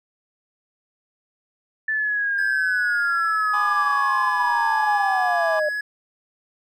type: linear sweep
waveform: sine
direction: down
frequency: 1760 to 596 Hz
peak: -20 dBFS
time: 1.88-5.69 s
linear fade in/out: 5 ms
type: tone with vibrato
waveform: triangle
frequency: 1681 Hz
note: G#6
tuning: 20 cents sharp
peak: -22 dBFS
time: 2.38-5.81 s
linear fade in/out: 5 ms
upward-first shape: sine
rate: 1.2 Hz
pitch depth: 16 cents each way
type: chord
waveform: triangle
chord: G# diminished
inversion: none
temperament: equal with one note detuned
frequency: 830.6 / 1006.8 / 1174.7 Hz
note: G#5 / B5 / D6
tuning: 0 / +33 / 0 cents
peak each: -26 / -28 / -27 dBFS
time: 3.53-5.6 s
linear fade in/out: 10 ms
effects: none